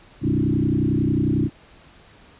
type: tone with frequency modulation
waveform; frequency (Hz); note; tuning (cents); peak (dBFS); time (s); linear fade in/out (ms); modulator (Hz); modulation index
sine; 212.1; G#3; +37; -17; 0.21-1.5; 50; 31.1; 3.9
effects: pink hiss -50 dBFS RMS until 2.39 s + resampled to 8000 Hz